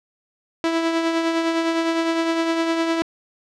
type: tone with tremolo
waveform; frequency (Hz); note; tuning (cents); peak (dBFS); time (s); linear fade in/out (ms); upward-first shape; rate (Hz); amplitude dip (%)
sawtooth; 329.6; E4; 0; -13; 0.64-3.02; 0; triangle; 9.8; 45
effects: low-pass 5000 Hz 12 dB/octave